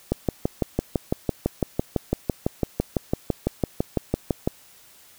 click train, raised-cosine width 2 ms, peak -7 dBFS, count 27, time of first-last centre 0.12-4.475 s, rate 5.97 Hz, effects white hiss -52 dBFS RMS until 5.18 s

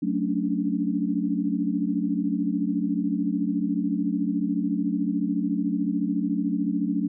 sine chord, D major seventh, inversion first, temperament equal with one note detuned, 185 / 220 / 279.9 / 293.7 Hz, F#3 / A3 / C#4 / D4, 0 / 0 / +17 / 0 cents, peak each -28 dBFS, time 0.02-7.08 s, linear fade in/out 10 ms, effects none

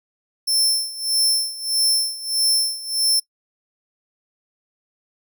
sawtooth tone with tremolo, 5340 Hz, E8, 22 cents sharp, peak -12 dBFS, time 0.47-3.2 s, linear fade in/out 10 ms, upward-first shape sine, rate 1.6 Hz, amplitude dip 85%, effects noise-tail reverb RT60 0.1 s tail -24 dB re dry

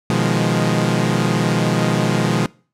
sawtooth chord, F half-diminished seventh, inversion second, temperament equal, 123.47 / 155.56 / 174.61 / 207.7 Hz, Cb3 / Eb3 / F3 / Ab3, 0 / 0 / 0 / 0 cents, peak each -17 dBFS, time 0.1-2.46 s, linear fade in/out 0 ms, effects noise-tail reverb RT60 0.4 s tail -23 dB re dry + low-pass 9000 Hz 12 dB/octave

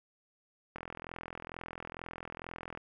click train, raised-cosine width 0.5 ms, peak -26 dBFS, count 86, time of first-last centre 0.76-2.774 s, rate 42.2 Hz, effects none

